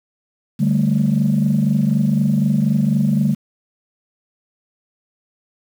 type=chord; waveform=sine; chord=D suspended fourth; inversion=none; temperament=equal; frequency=146.83 / 196 / 220 Hz; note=D3 / G3 / A3; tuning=0 / 0 / 0 cents; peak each=-17 dBFS; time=0.59-3.35 s; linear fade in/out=20 ms; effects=tanh soft clip ceiling -7 dBFS + 7-bit